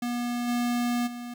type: tone with level steps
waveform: square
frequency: 241.3 Hz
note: B3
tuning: 40 cents flat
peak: -28 / -25 / -36 dBFS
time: 0.02-1.34 s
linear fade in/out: 5 ms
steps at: 0.47 / 1.06 s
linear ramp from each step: 20 ms
effects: 10-bit